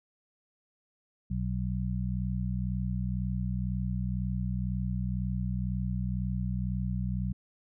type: harmonic tone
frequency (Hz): 62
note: B1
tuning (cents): +7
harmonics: 1 / 2 / 3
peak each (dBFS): -33 / -33 / -33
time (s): 1.3-7.33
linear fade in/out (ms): 10
effects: none